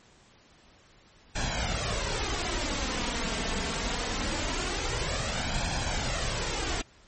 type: noise with flanger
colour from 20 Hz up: pink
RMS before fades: -30 dBFS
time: 1.35-6.82 s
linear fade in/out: 10 ms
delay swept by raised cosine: 1.2 to 4.5 ms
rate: 0.23 Hz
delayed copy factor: +0.55
effects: pink hiss -58 dBFS RMS until 7.07 s + MP3 32 kbps